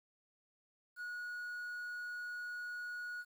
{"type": "tone", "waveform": "triangle", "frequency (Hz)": 1455, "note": "F#6", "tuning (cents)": -29, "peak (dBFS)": -39, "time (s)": [0.96, 3.25], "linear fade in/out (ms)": 50, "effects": ["11-bit"]}